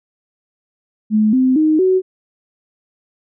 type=tone with pitch steps; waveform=sine; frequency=214.7 / 258.3 / 310.7 / 373.8 Hz; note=A3 / C4 / D#4 / F#4; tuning=-42 / -22 / -2 / +18 cents; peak=-10 dBFS; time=1.1-2.02 s; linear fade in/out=50 ms; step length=230 ms; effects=none